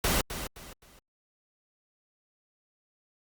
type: noise with echo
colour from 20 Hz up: pink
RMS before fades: -26 dBFS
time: 0.04-0.21 s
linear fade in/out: 2 ms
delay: 260 ms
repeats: 3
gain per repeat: -10 dB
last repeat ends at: 0.99 s
effects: Opus 48 kbps